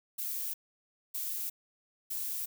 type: noise bursts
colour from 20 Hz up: violet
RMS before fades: -36 dBFS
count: 3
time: 0.18-2.46 s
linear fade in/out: 10 ms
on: 360 ms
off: 600 ms
effects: none